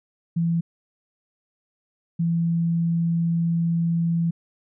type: tone pair in turn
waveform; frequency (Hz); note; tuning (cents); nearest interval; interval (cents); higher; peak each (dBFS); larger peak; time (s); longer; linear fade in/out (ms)
sine; 167.8 / 167.8; E3 / E3; +31 / +31; unison; 0; neither; -19; neither; 0.36-0.61 / 2.19-4.31; second; 10
effects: none